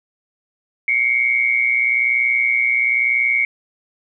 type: tone pair together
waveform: sine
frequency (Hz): 2149 / 2270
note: C7 / C#7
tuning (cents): +46 / +41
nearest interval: minor second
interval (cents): 95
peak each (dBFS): -17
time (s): 0.88-3.45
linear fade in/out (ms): 2
effects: none

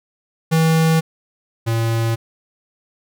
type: tone pair in turn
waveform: square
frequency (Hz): 161.5 / 114.2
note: E3 / A#2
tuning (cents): -35 / -35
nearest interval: tritone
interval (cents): 600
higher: first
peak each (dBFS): -13 / -17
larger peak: first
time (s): 0.51-1.01 / 1.66-2.16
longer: neither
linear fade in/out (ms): 20
effects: none

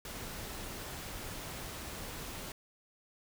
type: noise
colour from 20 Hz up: pink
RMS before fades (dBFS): -43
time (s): 0.05-2.52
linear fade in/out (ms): 2
effects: none

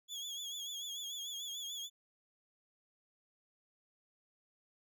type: tone with vibrato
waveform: 30% pulse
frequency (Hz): 3363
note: G#7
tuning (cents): +21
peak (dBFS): -38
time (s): 0.08-1.9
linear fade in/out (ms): 50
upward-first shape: triangle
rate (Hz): 6.8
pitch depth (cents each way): 82
effects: none

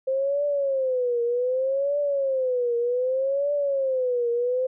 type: tone with vibrato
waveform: sine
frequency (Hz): 523.3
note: C5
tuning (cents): 0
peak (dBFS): -21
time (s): 0.07-4.67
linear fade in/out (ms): 10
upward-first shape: triangle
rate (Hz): 0.65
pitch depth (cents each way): 190
effects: none

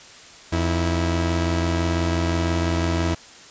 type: tone pair together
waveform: sawtooth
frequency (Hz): 85.9 / 325.3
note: F2 / E4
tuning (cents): -28 / -23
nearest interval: octave + major seventh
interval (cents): 2305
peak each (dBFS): -17 / -21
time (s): 0.52-3.15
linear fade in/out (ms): 10
effects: white hiss -44 dBFS RMS until 3.5 s + resampled to 16000 Hz

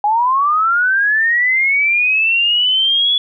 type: linear sweep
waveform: sine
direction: up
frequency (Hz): 815 to 3420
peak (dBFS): -11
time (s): 0.04-3.18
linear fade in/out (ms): 2
effects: none

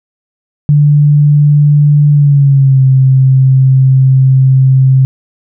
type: tone with pitch glide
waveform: sine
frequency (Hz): 146.83 to 132.33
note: D3 to C3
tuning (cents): 0 to +20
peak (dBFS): -3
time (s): 0.69-5.05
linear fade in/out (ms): 0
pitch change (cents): -180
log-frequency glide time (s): 2.11-2.82
effects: none

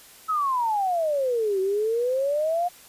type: exponential two-way sweep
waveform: sine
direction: down then up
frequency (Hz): 1313 to 374.9 to 721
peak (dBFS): -21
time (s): 0.28-2.69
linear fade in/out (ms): 20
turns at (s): 1.6
effects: white hiss -49 dBFS RMS until 2.88 s + resampled to 32000 Hz

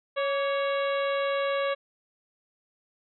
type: harmonic tone with a mistuned harmonic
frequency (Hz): 554.4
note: C#5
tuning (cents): 0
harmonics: 1 / 2 / 3 / 4 / 5 / 6 / 7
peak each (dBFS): -26 / -32 / -36 / -38 / -40 / -42 / -43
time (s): 0.16-1.75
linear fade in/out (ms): 20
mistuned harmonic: 2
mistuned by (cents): +55
effects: none

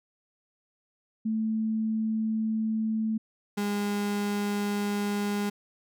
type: tone pair in turn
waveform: sine / 35% pulse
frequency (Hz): 220 / 204.5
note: A3 / G#3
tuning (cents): 0 / -26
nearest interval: minor second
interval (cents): 126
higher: first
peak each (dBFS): -25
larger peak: neither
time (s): 1.25-3.18 / 3.57-5.5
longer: neither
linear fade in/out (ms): 10
effects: none

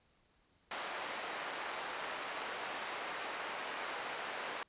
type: band-pass noise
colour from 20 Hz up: pink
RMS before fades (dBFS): -42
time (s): 0.71-4.63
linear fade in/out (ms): 2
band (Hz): 630 to 2700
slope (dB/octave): 12
effects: pink hiss -72 dBFS RMS until 4.68 s + resampled to 8000 Hz

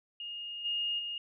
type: tone with level steps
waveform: sine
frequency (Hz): 2845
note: F7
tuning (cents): +31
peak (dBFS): -38 / -30 / -35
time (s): 0.2-1.18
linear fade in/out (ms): 2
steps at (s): 0.64 / 0.98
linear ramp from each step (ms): 20
effects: none

